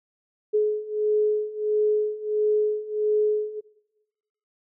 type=beating tone pair; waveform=sine; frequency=423.2 / 424.7 Hz; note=G#4 / G#4; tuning=+33 / +39 cents; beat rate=1.5 Hz; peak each=-24 / -22 dBFS; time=0.53-3.61 s; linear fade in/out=20 ms; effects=noise-tail reverb RT60 1.0 s tail -19 dB re dry